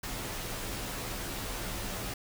pink noise with comb filter, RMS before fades -37 dBFS, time 0.03-2.14 s, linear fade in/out 5 ms, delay 13 ms, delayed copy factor -0.65, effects none

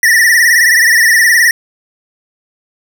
square tone with vibrato, 1869 Hz, A#6, 4 cents sharp, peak -6 dBFS, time 0.03-1.51 s, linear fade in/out 2 ms, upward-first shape triangle, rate 19 Hz, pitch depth 120 cents each way, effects none

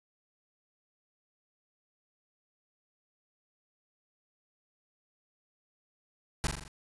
pink noise with echo, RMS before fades -29 dBFS, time 6.44-6.47 s, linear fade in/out 0 ms, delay 42 ms, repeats 5, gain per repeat -4 dB, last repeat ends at 6.68 s, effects resampled to 24000 Hz

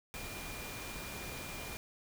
sine tone in noise, 2405 Hz, D7, 41 cents sharp, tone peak -49 dBFS, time 0.14-1.77 s, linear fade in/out 0 ms, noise pink, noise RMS -44 dBFS, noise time 0.14-1.77 s, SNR -8 dB, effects none

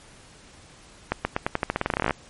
accelerating click train, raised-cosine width 0.5 ms, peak -7 dBFS, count 20, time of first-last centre 1.12-2.108 s, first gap 130 ms, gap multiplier 0.88, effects pink hiss -50 dBFS RMS until 2.29 s + MP3 48 kbps

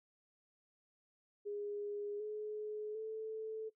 sine tone with pitch steps, 411.3 / 424.8 / 438.8 Hz, G#4 / G#4 / A4, -17 / +39 / -5 cents, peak -39 dBFS, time 1.45-3.7 s, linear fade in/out 20 ms, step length 750 ms, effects noise-tail reverb RT60 0.1 s tail -18 dB re dry

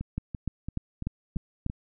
two click trains, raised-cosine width 5 ms, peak -21 / -17 dBFS, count 6 / 6, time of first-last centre 0.01-1.699 / 0.18-1.664 s, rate 2.96 / 3.37 Hz, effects none

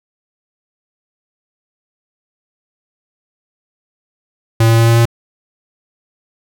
square tone with pitch steps, 113.6 / 114.32 / 115.05 / 115.79 / 116.52 Hz, A#2 / A#2 / A#2 / A#2 / A#2, -44 / -33 / -22 / -11 / 0 cents, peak -8 dBFS, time 4.6-5.055 s, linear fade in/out 5 ms, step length 91 ms, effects none

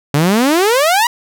sawtooth exponential sweep, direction up, 138.2 to 987.8 Hz, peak -6 dBFS, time 0.14-1.07 s, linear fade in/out 2 ms, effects none

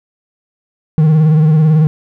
triangle tone with vibrato, 155.56 Hz, D#3, in tune, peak -4 dBFS, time 0.98-1.87 s, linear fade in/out 0 ms, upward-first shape sine, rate 18 Hz, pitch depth 57 cents each way, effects none

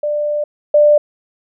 sine tone pair in turn, 593 / 593 Hz, D5 / D5, +17 / +17 cents, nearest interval unison, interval 0 cents, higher neither, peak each -15 / -6 dBFS, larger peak second, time 0.03-0.44 / 0.74-0.98 s, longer first, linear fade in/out 5 ms, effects none

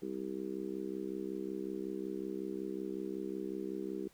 harmonic tone, 65.41 Hz, C2, in tune, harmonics 3 / 4 / 5 / 6 / 7, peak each -44 / -48 / -41 / -41 / -50 dBFS, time 0.02-4.08 s, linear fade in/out 5 ms, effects pink hiss -65 dBFS RMS until 4.13 s

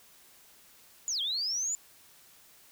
sine linear two-way sweep, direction down then up, 7160 to 3136 to 7160 Hz, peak -29 dBFS, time 1.08-1.75 s, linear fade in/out 0 ms, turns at 1.21 s, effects white hiss -58 dBFS RMS until 2.71 s

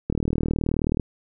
click train, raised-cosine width 3 ms, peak -10 dBFS, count 36, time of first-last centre 0.1-0.997 s, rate 39 Hz, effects none

